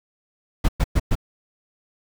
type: noise bursts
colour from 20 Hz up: brown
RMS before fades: -17 dBFS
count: 4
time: 0.64-1.154 s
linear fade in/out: 10 ms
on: 46 ms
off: 110 ms
effects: none